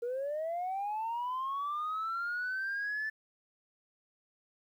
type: linear sweep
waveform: sine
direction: up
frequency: 466.2 to 1760 Hz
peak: -31 dBFS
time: 0.02-3.1 s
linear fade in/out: 10 ms
effects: tanh soft clip ceiling -30 dBFS + 11-bit